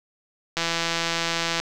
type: click train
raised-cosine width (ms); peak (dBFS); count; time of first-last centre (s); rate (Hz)
0.2; -7; 173; 0.57-1.6; 167
effects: none